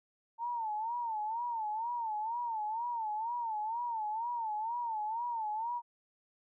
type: tone with vibrato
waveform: sine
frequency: 903 Hz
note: A5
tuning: 45 cents sharp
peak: -33 dBFS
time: 0.38-5.82 s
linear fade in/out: 50 ms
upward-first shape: sine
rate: 2.1 Hz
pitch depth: 120 cents each way
effects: none